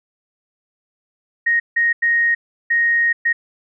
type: tone bursts at uneven times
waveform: sine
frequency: 1868 Hz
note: A#6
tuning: 3 cents sharp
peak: -13 dBFS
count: 5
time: 1.46-1.6 / 1.76-1.93 / 2.02-2.35 / 2.7-3.13 / 3.25-3.33 s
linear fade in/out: 10 ms
effects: none